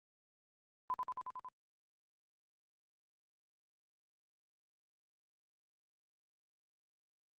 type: tone with echo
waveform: sine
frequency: 1010 Hz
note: B5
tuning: 39 cents sharp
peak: -33 dBFS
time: 0.9-0.94 s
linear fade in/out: 0 ms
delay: 91 ms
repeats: 6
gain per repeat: -2 dB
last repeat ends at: 1.486 s
effects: Opus 24 kbps